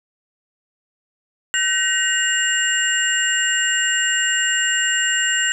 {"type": "tone cluster", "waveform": "sine", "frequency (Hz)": [1520, 1891, 2840, 7400], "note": ["F#6", "A#6", "F7", "A#8"], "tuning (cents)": [46, 24, 28, -14], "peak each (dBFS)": -22, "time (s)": [1.54, 5.52], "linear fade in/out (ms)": 0, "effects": []}